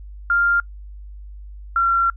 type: tone pair in turn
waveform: sine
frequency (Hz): 1396.9 / 1367.4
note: F6 / F6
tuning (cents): 0 / -37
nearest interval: unison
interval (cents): 37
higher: first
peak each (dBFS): -14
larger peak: neither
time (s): 0.3-0.6 / 1.76-2.1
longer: second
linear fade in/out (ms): 2
effects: noise-tail reverb RT60 0.1 s tail -25 dB re dry + added 50 Hz sine -34 dBFS peak until 2.16 s